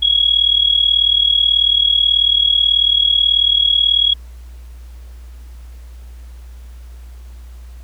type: tone with amplitude modulation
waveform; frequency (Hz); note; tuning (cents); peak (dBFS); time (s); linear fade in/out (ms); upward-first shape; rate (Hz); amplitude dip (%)
sine; 3322; G#7; 0; -7; 0.02-4.14; 10; sine; 38.3; 80
effects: added 60 Hz sine -32 dBFS peak until 7.83 s + pink hiss -51 dBFS RMS until 7.83 s